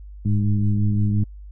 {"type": "tone with frequency modulation", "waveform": "sine", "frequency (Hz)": 103.9, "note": "G#2", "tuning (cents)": 1, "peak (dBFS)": -16, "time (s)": [0.25, 1.24], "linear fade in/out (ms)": 5, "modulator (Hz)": 101, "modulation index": 1, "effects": ["added 50 Hz sine -36 dBFS peak until 1.51 s"]}